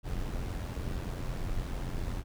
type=noise with amplitude modulation; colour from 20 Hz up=brown; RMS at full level=-32 dBFS; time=0.03-2.24 s; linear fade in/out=50 ms; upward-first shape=sine; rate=88.8 Hz; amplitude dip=55%; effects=none